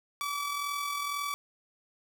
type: tone with amplitude modulation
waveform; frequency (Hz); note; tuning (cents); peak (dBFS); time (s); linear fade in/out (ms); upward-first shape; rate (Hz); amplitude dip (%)
sawtooth; 1150; D6; -37; -26; 0.21-1.34; 0; sine; 42; 40
effects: none